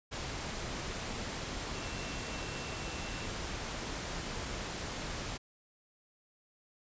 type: tone in noise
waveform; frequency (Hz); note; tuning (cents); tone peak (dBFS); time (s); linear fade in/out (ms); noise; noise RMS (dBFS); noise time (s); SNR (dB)
sine; 2701; E7; +42; -49; 1.74-3.28; 20; pink; -39; 0.11-5.38; -13
effects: resampled to 16000 Hz